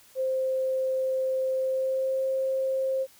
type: tone with pitch glide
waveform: sine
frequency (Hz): 523.3 to 529.7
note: C5 to C5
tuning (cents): 0 to +21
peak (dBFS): -24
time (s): 0.15-3.07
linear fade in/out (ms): 50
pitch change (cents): +21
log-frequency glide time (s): 1.58-2.24
effects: white hiss -56 dBFS RMS until 3.19 s